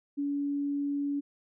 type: tone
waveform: sine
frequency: 284.6 Hz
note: C#4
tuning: 46 cents sharp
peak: -28 dBFS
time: 0.17-1.21 s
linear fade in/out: 20 ms
effects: none